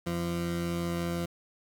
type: tone pair together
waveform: 20% pulse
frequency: 85.8 / 171.39 Hz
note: F2 / F3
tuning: -30 / -32 cents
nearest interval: octave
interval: 1198 cents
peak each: -32 / -27 dBFS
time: 0.06-1.26 s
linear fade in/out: 10 ms
effects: 9-bit